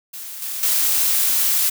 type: noise with level steps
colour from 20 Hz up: blue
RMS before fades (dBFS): -33 / -27 / -18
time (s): 0.13-1.7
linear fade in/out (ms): 10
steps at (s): 0.42 / 0.63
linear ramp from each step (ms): 2
effects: none